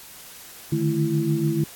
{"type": "tone cluster", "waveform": "sine", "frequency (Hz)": [146.4, 153.1, 217.6, 333.2], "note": ["D3", "D#3", "A3", "E4"], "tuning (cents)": [-5, -28, -19, 19], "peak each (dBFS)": [-26, -24, -28, -24], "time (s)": [0.72, 1.64], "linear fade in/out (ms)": 5, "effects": ["white hiss -43 dBFS RMS until 1.75 s", "AAC 64 kbps"]}